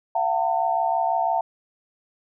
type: tone cluster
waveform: sine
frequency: 683 / 749 / 901 Hz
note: F5 / F#5 / A5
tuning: -39 / +21 / +41 cents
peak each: -24 dBFS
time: 0.15-1.41 s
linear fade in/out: 5 ms
effects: none